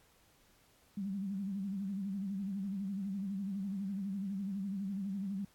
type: tone with vibrato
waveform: sine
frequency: 196 Hz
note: G3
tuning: in tune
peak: -35 dBFS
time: 0.97-5.45 s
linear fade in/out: 5 ms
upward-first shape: sine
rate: 12 Hz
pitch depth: 82 cents each way
effects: pink hiss -67 dBFS RMS until 5.54 s + AAC 64 kbps